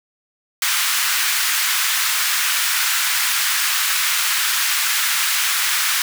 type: high-pass noise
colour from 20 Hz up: pink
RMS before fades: -19 dBFS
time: 0.62-6.02 s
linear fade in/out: 2 ms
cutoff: 1300 Hz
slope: 24 dB/octave
effects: none